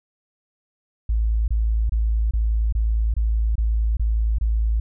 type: tone bursts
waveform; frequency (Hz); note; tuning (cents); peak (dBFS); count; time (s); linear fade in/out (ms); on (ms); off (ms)
sine; 55; A1; 0; -17; 9; 1.09-4.8; 5; 390; 25
effects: none